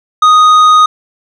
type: tone with tanh clipping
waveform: sine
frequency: 1244.5 Hz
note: D#6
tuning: in tune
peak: -4 dBFS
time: 0.22-0.86 s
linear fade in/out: 5 ms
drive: 8 dB
effects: none